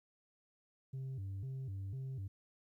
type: tone with vibrato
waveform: sine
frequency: 113.6 Hz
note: A#2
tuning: 44 cents flat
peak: -37 dBFS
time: 0.93-2.28 s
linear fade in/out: 10 ms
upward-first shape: square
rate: 2 Hz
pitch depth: 270 cents each way
effects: tanh soft clip ceiling -39 dBFS + 13-bit